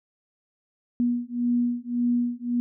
sine beating tone pair, 240.6 / 242.4 Hz, B3 / B3, -45 / -32 cents, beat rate 1.8 Hz, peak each -25 dBFS, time 1-2.6 s, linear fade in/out 0 ms, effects none

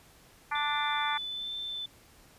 harmonic tone, 293.7 Hz, D4, in tune, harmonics 3 / 4 / 5 / 6 / 7 / 8, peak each -32 / -34 / -36 / -38 / -39 / -40 dBFS, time 0.51-1.18 s, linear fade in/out 10 ms
sine tone with vibrato, 3520 Hz, A7, in tune, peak -34 dBFS, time 0.55-1.86 s, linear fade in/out 5 ms, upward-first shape sine, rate 1.2 Hz, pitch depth 14 cents each way
effects pink hiss -58 dBFS RMS until 2.38 s + resampled to 32000 Hz

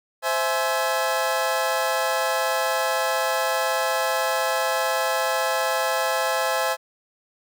25% pulse chord, C augmented, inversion none, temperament equal with one note detuned, 523.3 / 659.3 / 844.2 Hz, C5 / E5 / G#5, 0 / 0 / +28 cents, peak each -22 dBFS, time 0.22-6.77 s, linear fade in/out 50 ms, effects none

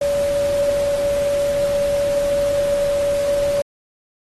sine tone in noise, 571 Hz, D5, 49 cents flat, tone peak -16 dBFS, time 0.01-3.62 s, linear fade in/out 5 ms, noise pink, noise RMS -32 dBFS, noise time 0.01-3.62 s, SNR +13 dB, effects AAC 32 kbps

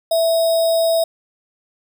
sine tone with sample-and-hold, 659 Hz, E5, 1 cent flat, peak -13 dBFS, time 0.11-1.04 s, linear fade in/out 5 ms, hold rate 4410 Hz, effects none

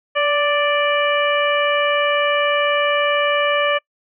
harmonic tone with a mistuned harmonic, 587.3 Hz, D5, in tune, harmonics 1 / 2 / 3 / 4 / 5, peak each -18 / -21 / -23 / -24 / -25 dBFS, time 0.15-3.79 s, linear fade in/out 20 ms, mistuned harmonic 1, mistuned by -24 cents, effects noise-tail reverb RT60 0.1 s tail -26 dB re dry

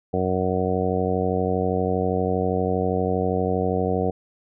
harmonic tone, 92.5 Hz, F#2, in tune, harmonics 1 / 2 / 3 / 4 / 5 / 6 / 7 / 8, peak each -28 / -27 / -30 / -30 / -25 / -31 / -31 / -29 dBFS, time 0.13-4.11 s, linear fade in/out 10 ms, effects none

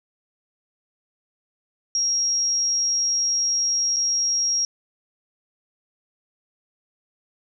sine tone with dropouts, 5610 Hz, F8, 7 cents sharp, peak -19 dBFS, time 1.95-4.65 s, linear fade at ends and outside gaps 1 ms, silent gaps 3.962-3.966 s, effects none

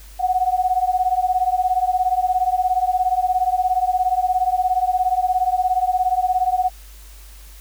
sine beating tone pair, 730 / 747 Hz, F#5 / F#5, -24 / +16 cents, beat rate 17 Hz, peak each -19 dBFS, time 0.19-6.7 s, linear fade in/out 20 ms, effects added 50 Hz sine -39 dBFS peak until 7.6 s + white hiss -47 dBFS RMS until 7.6 s

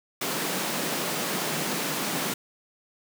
pink high-pass noise, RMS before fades -29 dBFS, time 0.21-2.34 s, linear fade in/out 5 ms, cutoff 150 Hz, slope 48 dB/octave, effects none

